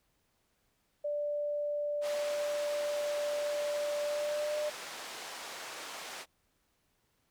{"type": "tone with pitch glide", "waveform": "sine", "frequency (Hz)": [587.3, 599.3], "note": ["D5", "D5"], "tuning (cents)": [0, 35], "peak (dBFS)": -31, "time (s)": [1.04, 4.7], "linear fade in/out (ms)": 10, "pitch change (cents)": 35, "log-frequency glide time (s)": [4.04, 4.57]}
{"type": "band-pass noise", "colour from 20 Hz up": "pink", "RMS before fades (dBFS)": -44, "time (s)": [2.01, 6.26], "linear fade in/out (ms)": 50, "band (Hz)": [590, 8200], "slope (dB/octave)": 12}
{"effects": ["pink hiss -75 dBFS RMS until 7.3 s"]}